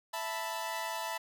sawtooth chord, E suspended fourth, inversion none, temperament equal with one note detuned, 659.3 / 882.5 / 987.8 Hz, E5 / A5 / B5, 0 / +5 / 0 cents, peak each -37 / -35 / -35 dBFS, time 0.13-1.18 s, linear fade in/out 10 ms, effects none

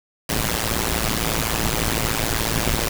pink noise with amplitude modulation, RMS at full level -18 dBFS, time 0.29-2.89 s, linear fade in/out 5 ms, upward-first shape sine, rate 112 Hz, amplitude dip 100%, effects none

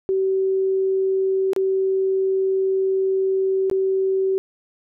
sine tone with dropouts, 382.7 Hz, G4, 42 cents flat, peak -17 dBFS, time 0.09-4.38 s, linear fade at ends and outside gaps 0 ms, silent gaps 1.533-1.563 / 3.699-3.713 s, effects none

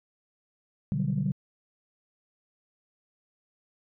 sine chord, G major seventh, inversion first, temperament equal, 123.47 / 146.83 / 185 / 196 Hz, B2 / D3 / F#3 / G3, 0 / 0 / 0 / 0 cents, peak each -32 / -28 / -32 / -30 dBFS, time 0.92-1.32 s, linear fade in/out 0 ms, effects tanh soft clip ceiling -17 dBFS

